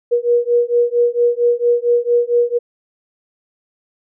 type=beating tone pair; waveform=sine; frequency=476.8 / 481.2 Hz; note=A#4 / B4; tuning=+39 / -45 cents; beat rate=4.4 Hz; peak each=-15 dBFS; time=0.11-2.59 s; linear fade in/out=20 ms; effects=none